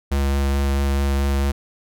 square tone with vibrato, 69.3 Hz, C#2, in tune, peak -18 dBFS, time 0.11-1.52 s, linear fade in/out 10 ms, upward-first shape sine, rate 4.6 Hz, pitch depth 11 cents each way, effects none

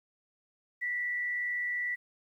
sine tone with frequency modulation, 1961 Hz, B6, 13 cents flat, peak -30 dBFS, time 0.81-1.96 s, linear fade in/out 20 ms, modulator 102 Hz, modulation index 0.39, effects 11-bit

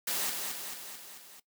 white noise with echo, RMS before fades -32 dBFS, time 0.07-0.3 s, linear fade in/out 5 ms, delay 220 ms, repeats 5, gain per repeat -4 dB, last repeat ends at 1.4 s, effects noise-tail reverb RT60 0.1 s tail -17 dB re dry + high-pass 200 Hz 12 dB/octave

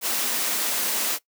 white high-pass noise, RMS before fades -25 dBFS, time 0.01-1.19 s, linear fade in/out 50 ms, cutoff 200 Hz, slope 96 dB/octave, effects noise-tail reverb RT60 0.1 s tail -19 dB re dry

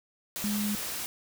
sine tone in noise, 207.7 Hz, G#3, in tune, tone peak -28 dBFS, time 0.44-0.75 s, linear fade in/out 0 ms, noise white, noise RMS -35 dBFS, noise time 0.36-1.06 s, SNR +4 dB, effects none

